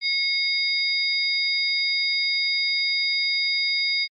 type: tone cluster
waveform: sine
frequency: 2178 / 3724 / 4869 Hz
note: C#7 / A#7 / D#8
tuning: -31 / -2 / -38 cents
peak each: -24 / -29 / -23 dBFS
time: 0.01-4.08 s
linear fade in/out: 50 ms
effects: MP3 32 kbps